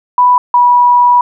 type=tone pair in turn; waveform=sine; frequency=989 / 974.8 Hz; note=B5 / B5; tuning=+2 / -23 cents; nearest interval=unison; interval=25 cents; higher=first; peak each=-4 dBFS; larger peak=neither; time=0.18-0.38 / 0.54-1.21 s; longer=second; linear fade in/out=2 ms; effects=none